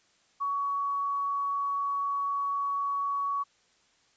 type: tone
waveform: sine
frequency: 1124 Hz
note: C#6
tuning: 24 cents sharp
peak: -27 dBFS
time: 0.4-3.44 s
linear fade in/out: 20 ms
effects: white hiss -66 dBFS RMS until 4.16 s + resampled to 16000 Hz